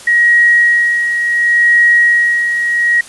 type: tone with tremolo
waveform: sine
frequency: 1897 Hz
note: A#6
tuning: 30 cents sharp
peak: -5 dBFS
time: 0.07-3.01 s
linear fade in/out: 5 ms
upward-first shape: sine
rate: 0.7 Hz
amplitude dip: 55%
effects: white hiss -34 dBFS RMS until 3.08 s + resampled to 24000 Hz